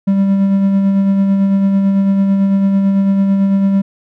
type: tone with tremolo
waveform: triangle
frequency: 196 Hz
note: G3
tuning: in tune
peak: -6 dBFS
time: 0.07-3.82 s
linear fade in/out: 10 ms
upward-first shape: sine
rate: 9 Hz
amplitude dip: 30%
effects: none